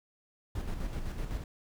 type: noise with tremolo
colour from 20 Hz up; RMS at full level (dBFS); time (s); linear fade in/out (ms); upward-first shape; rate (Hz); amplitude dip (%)
brown; -34; 0.55-1.44; 5; square; 7.9; 40
effects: none